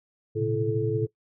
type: tone cluster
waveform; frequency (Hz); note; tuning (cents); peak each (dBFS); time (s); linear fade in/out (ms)
sine; 112.9 / 124.6 / 139.2 / 335 / 433.6; A2 / B2 / C#3 / E4 / A4; +45 / +16 / +8 / +28 / -25; -29 / -33 / -33 / -32 / -26; 0.35-1.07; 20
effects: noise-tail reverb RT60 0.1 s tail -19 dB re dry